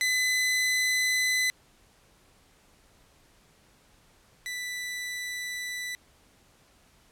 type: tone pair in turn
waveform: sawtooth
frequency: 2012 / 1982 Hz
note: B6 / B6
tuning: +32 / +6 cents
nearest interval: unison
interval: 26 cents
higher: first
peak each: -20 / -29 dBFS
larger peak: first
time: 0.01-1.5 / 4.46-5.95 s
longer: neither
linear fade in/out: 0 ms
effects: pink hiss -61 dBFS RMS until 7.11 s + low-pass 12000 Hz 12 dB/octave